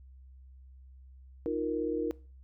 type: chord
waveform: sine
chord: Eb suspended second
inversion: none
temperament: just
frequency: 311.1 / 350 / 466.7 Hz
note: Eb4 / F4 / Bb4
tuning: 0 / +4 / +2 cents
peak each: -34 / -35 / -32 dBFS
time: 1.46-2.11 s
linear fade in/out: 0 ms
effects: noise-tail reverb RT60 0.4 s tail -22 dB re dry + added 65 Hz sine -50 dBFS peak until 2.43 s